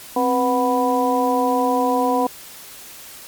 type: harmonic tone with a mistuned harmonic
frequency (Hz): 246.9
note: B3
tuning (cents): 0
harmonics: 1 / 2 / 3 / 4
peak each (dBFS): -21 / -21 / -21 / -21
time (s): 0.16-2.27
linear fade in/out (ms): 5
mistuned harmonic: 1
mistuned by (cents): +100
effects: white hiss -39 dBFS RMS until 3.27 s + MP3 96 kbps